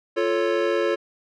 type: chord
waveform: square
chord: F augmented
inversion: none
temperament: equal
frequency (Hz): 349.2 / 440 / 554.4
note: F4 / A4 / C#5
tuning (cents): 0 / 0 / 0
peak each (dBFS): -25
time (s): 0.16-0.96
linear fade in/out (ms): 20
effects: low-pass 3000 Hz 12 dB/octave